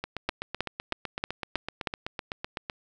two click trains, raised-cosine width 0.3 ms, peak -16 / -11 dBFS, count 22 / 6, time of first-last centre 0.04-2.698 / 0.29-1.872 s, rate 7.9 / 3.16 Hz, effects none

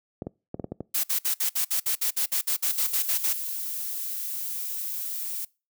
clicks, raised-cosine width 2 ms, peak -18 dBFS, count 7, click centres 0.221 / 0.269 / 0.544 / 0.597 / 0.643 / 0.72 / 0.806 s
blue noise bursts, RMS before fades -25 dBFS, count 16, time 0.94-3.332 s, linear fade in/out 10 ms, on 97 ms, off 56 ms
violet noise, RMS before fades -32 dBFS, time 2.64-5.45 s, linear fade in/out 5 ms
effects noise-tail reverb RT60 0.3 s tail -24 dB re dry + high-pass 100 Hz 12 dB/octave

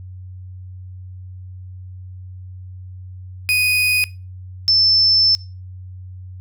35% pulse / sine tone pair in turn, 2489 / 5292 Hz, D#7 / E8, 0 / +6 cents, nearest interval octave + minor second, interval 1306 cents, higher second, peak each -12 / -11 dBFS, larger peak second, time 3.49-4.04 / 4.68-5.35 s, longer second, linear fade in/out 0 ms, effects noise-tail reverb RT60 0.3 s tail -21 dB re dry + added 92 Hz sine -32 dBFS peak until 6.4 s

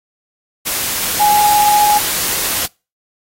sine tone in noise, 834 Hz, G#5, 7 cents sharp, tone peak -9 dBFS, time 1.19-1.99 s, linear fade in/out 20 ms, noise white, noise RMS -18 dBFS, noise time 0.65-2.67 s, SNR +6 dB, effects noise-tail reverb RT60 0.3 s tail -26 dB re dry + AAC 48 kbps

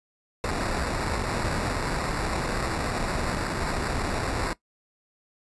pink noise with sample-and-hold, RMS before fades -28 dBFS, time 0.44-4.53 s, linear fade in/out 0 ms, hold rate 3150 Hz, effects noise-tail reverb RT60 0.1 s tail -18 dB re dry + resampled to 24000 Hz

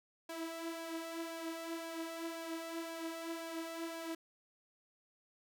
sawtooth tone with flanger, 329.6 Hz, E4, in tune, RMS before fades -43 dBFS, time 0.29-4.15 s, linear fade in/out 5 ms, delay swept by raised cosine 1.2 to 4.6 ms, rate 1.9 Hz, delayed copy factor +0.55, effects none

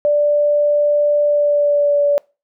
sine tone with pitch glide, 587.3 to 576.5 Hz, D5 to D5, 0 to -32 cents, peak -11 dBFS, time 0.05-2.18 s, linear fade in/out 0 ms, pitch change -32 cents, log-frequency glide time 1.25-2.06 s, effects noise-tail reverb RT60 0.3 s tail -25 dB re dry

